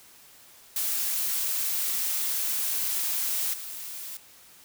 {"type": "noise with level steps", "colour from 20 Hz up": "blue", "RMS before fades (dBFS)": [-28, -38], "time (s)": [0.76, 4.17], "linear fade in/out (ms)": 2, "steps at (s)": 3.53, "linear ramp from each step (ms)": 10, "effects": ["white hiss -53 dBFS RMS until 4.64 s"]}